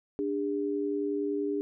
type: tone pair together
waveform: sine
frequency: 293.7 / 404.3 Hz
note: D4 / G#4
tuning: 0 / -46 cents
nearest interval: tritone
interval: 554 cents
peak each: -31 / -30 dBFS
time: 0.19-1.61 s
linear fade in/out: 0 ms
effects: none